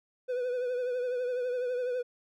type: tone with vibrato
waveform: triangle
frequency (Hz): 497.2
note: B4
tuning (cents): +12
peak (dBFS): -27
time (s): 0.28-2.03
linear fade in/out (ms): 20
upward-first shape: triangle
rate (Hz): 12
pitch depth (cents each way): 55
effects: none